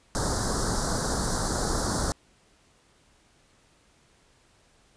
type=band-stop noise; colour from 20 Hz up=pink; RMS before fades=-27 dBFS; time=0.15-2.12 s; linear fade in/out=0 ms; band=1600 to 4200 Hz; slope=48 dB/octave; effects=pink hiss -62 dBFS RMS until 4.96 s + resampled to 22050 Hz